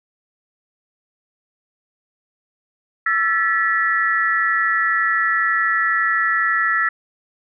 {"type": "tone cluster", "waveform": "sine", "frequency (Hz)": [1334, 1739, 1941], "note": ["E6", "A6", "B6"], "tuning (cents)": [20, -21, -31], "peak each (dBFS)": -20, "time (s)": [3.06, 6.89], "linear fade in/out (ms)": 5, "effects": []}